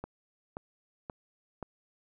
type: click train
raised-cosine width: 1 ms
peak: -24 dBFS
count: 4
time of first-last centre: 0.04-1.627 s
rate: 1.89 Hz
effects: none